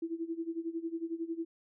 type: tone with tremolo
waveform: sine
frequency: 330.8 Hz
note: E4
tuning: 6 cents sharp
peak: -31 dBFS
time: 0.02-1.45 s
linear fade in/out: 5 ms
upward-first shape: sine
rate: 11 Hz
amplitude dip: 85%
effects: none